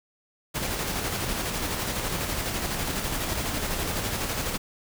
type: noise with tremolo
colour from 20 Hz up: pink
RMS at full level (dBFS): -28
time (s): 0.54-4.58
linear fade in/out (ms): 20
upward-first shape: square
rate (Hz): 12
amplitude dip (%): 30
effects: none